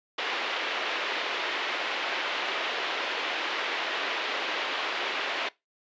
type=band-pass noise; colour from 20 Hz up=white; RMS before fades=-31 dBFS; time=0.18-5.49 s; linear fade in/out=5 ms; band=340 to 3300 Hz; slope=24 dB/octave; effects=noise-tail reverb RT60 0.2 s tail -21 dB re dry + resampled to 16000 Hz